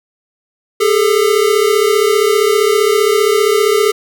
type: tone pair together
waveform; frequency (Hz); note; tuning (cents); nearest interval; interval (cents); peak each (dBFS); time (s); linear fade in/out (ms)
square; 404.8 / 440; G#4 / A4; -44 / 0; minor second; 144; -13; 0.8-3.92; 10
effects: none